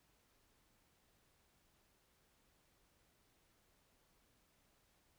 silence, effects pink hiss -75 dBFS RMS until 5.18 s

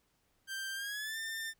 sawtooth tone with pitch glide, 1573 to 1796.5 Hz, G6 to A6, +6 to +36 cents, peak -34 dBFS, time 0.47-1.54 s, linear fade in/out 50 ms, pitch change +230 cents, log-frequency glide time 0.74-1.18 s, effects pink hiss -75 dBFS RMS until 1.59 s

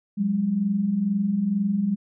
sine tone pair together, 180.94 / 203.1 Hz, F#3 / G#3, -38 / -38 cents, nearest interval major second, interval 200 cents, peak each -28 / -21 dBFS, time 0.17-1.96 s, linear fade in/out 20 ms, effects none

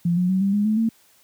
sine tone with pitch steps, 172.1 / 180.03 / 188.33 / 197.01 / 206.1 / 215.6 / 225.5 Hz, F3 / F#3 / F#3 / G3 / G#3 / A3 / A3, -25 / -47 / +31 / +9 / -13 / -35 / +43 cents, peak -17 dBFS, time 0.05-0.89 s, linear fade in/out 5 ms, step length 120 ms, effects white hiss -57 dBFS RMS until 1.23 s + high-pass 60 Hz 12 dB/octave

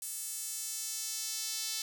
sawtooth tone with high-pass filter sweep, 440 Hz, A4, in tune, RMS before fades -38 dBFS, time 0.02-1.82 s, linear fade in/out 2 ms, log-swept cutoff 8800 to 4600 Hz, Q 1.5, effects none

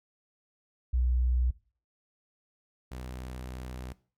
sine / sawtooth tone pair in turn, 61.74 / 62.96 Hz, B1 / B1, 0 / +34 cents, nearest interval unison, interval 34 cents, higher second, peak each -23 / -34 dBFS, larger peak first, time 0.93-1.51 / 2.91-3.93 s, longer second, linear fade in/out 10 ms, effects noise-tail reverb RT60 0.4 s tail -19 dB re dry + MP3 96 kbps

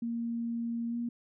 sine tone with pitch glide, 233.1 to 236.9 Hz, A#3 to A#3, 0 to +28 cents, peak -31 dBFS, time 0.02-1.09 s, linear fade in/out 5 ms, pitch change +28 cents, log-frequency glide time 0.89-0.96 s, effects none

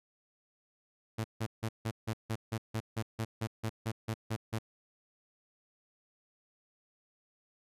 sawtooth tone bursts, 111.5 Hz, A2, 23 cents sharp, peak -28 dBFS, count 16, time 1.18-4.588 s, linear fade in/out 10 ms, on 63 ms, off 160 ms, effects resampled to 32000 Hz

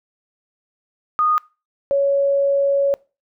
sine tone pair in turn, 1233 / 557.9 Hz, D#6 / C#5, -16 / +11 cents, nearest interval octave + major second, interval 1373 cents, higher first, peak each -14 dBFS, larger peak neither, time 1.19-1.38 / 1.91-2.94 s, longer second, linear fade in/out 0 ms, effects noise-tail reverb RT60 0.3 s tail -23 dB re dry

